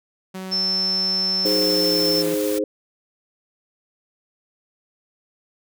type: tone with pitch glide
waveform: sawtooth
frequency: 187.9 to 170.33 Hz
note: F#3 to F3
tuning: +27 to -43 cents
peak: -26 dBFS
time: 0.34-2.35 s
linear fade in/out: 10 ms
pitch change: -170 cents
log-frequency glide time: 1.51-2.13 s
type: tone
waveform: sine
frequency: 5320 Hz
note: E8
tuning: 15 cents sharp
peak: -19 dBFS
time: 0.51-2.23 s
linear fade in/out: 20 ms
type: noise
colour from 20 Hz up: white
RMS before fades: -32 dBFS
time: 1.45-2.59 s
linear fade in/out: 10 ms
type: chord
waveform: sine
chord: Ab major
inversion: second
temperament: equal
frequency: 311.1 / 415.3 / 523.3 Hz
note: Eb4 / Ab4 / C5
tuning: 0 / 0 / 0 cents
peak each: -24 dBFS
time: 1.45-2.64 s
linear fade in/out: 2 ms
effects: none